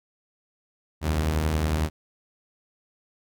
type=beating tone pair; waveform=sawtooth; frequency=67.2 / 78.2 Hz; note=C2 / D#2; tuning=+47 / +9 cents; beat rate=11 Hz; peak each=-27 / -19 dBFS; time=1.01-1.9 s; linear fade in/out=50 ms; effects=none